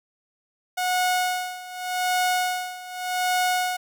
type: tone with tremolo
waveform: sawtooth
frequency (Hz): 730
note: F#5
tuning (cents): -24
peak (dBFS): -16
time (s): 0.77-3.77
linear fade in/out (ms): 10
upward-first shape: sine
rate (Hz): 0.85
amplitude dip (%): 85
effects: none